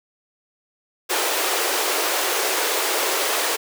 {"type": "high-pass noise", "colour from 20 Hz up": "pink", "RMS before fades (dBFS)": -22, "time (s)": [1.09, 3.57], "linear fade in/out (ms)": 20, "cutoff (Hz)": 350, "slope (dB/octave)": 48, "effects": []}